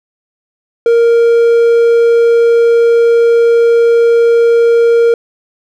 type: tone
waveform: triangle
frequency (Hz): 466.2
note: A#4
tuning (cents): 0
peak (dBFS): -3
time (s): 0.86-5.14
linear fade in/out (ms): 2
effects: none